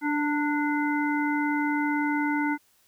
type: harmonic tone with a mistuned harmonic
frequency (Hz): 293.7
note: D4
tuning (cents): 0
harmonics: 1 / 3 / 5 / 7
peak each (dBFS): -25 / -30 / -32 / -33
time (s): 0.01-2.58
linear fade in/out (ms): 50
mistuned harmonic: 3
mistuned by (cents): +31
effects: white hiss -64 dBFS RMS until 2.87 s